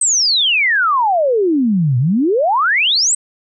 sine exponential two-way sweep, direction down then up, 8420 to 118 to 8420 Hz, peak -11 dBFS, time 0.01-3.15 s, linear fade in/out 5 ms, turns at 1.98 s, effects none

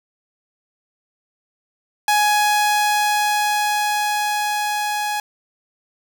sawtooth tone with level ramp, 836 Hz, G#5, 11 cents sharp, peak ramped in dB -10 to -17 dBFS, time 2.08-5.2 s, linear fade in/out 2 ms, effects none

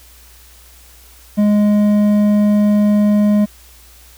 triangle tone with hard clipping, 207.7 Hz, G#3, in tune, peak -11 dBFS, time 1.37-3.46 s, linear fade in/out 20 ms, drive 10 dB, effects added 60 Hz sine -44 dBFS peak until 4.17 s + white hiss -45 dBFS RMS until 4.17 s

